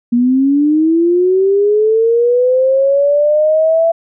sine linear sweep, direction up, 235.4 to 669 Hz, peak -8 dBFS, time 0.12-3.92 s, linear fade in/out 10 ms, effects none

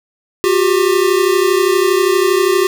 square tone pair together, 360.6 / 393.1 Hz, F#4 / G4, -45 / +5 cents, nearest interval minor second, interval 150 cents, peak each -14 dBFS, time 0.44-2.67 s, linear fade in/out 0 ms, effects none

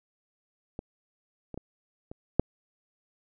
clicks, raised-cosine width 2 ms, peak -22 / -25 / -24 / -27 / -6 dBFS, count 5, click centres 0.791 / 1.543 / 1.576 / 2.115 / 2.396 s, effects none

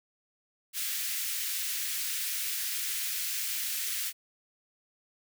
white high-pass noise, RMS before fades -33 dBFS, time 0.73-4.13 s, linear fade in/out 50 ms, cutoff 1700 Hz, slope 24 dB/octave, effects none

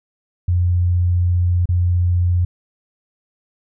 sine tone with dropouts, 88.5 Hz, F2, 23 cents sharp, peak -13 dBFS, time 0.48-2.45 s, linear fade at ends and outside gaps 5 ms, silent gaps 1.657-1.689 s, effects none

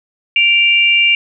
sine tone pair together, 2346 / 2795 Hz, D7 / F7, -2 / +1 cents, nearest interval minor third, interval 303 cents, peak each -11 dBFS, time 0.36-1.15 s, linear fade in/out 2 ms, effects none

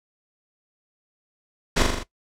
pink noise with echo, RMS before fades -19 dBFS, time 1.76-1.83 s, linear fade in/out 10 ms, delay 41 ms, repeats 5, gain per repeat -3 dB, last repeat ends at 2.035 s, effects noise-tail reverb RT60 0.1 s tail -17 dB re dry + low-pass 7000 Hz 12 dB/octave

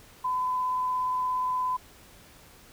sine tone with vibrato, 1010 Hz, B5, 39 cents sharp, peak -25 dBFS, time 0.24-1.77 s, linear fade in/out 10 ms, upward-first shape triangle, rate 17 Hz, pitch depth 9 cents each way, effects pink hiss -53 dBFS RMS until 2.72 s

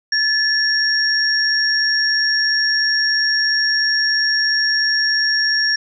sine tone pair together, 1733 / 5550 Hz, A6 / F8, -27 / -12 cents, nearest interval octave + minor sixth, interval 2015 cents, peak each -17 dBFS, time 0.12-5.76 s, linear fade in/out 5 ms, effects none

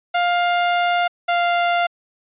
sawtooth tone pair in turn, 703 / 696.9 Hz, F5 / F5, +11 / -4 cents, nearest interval unison, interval 15 cents, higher first, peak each -12 dBFS, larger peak neither, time 0.14-1.08 / 1.28-1.87 s, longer first, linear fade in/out 10 ms, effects resampled to 8000 Hz

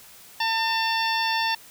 harmonic tone with a mistuned harmonic, 901 Hz, A5, 41 cents sharp, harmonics 1 / 2 / 3 / 4 / 5 / 6, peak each -25 / -28 / -30 / -31 / -32 / -33 dBFS, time 0.4-1.55 s, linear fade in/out 5 ms, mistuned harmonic 4, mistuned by -43 cents, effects white hiss -48 dBFS RMS until 1.7 s

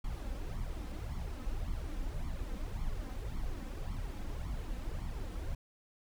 brown noise with flanger, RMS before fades -38 dBFS, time 0.04-5.55 s, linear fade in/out 5 ms, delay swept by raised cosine 0.9 to 3.9 ms, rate 1.8 Hz, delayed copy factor +0.7, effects none

